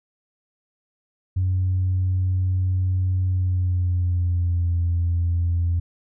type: tone with pitch glide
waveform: sine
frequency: 92.5 to 85.81 Hz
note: F#2 to F2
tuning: 0 to -30 cents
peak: -17 dBFS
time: 1.36-5.8 s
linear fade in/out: 10 ms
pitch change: -130 cents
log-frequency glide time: 3.26-4.78 s
effects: tanh soft clip ceiling -15 dBFS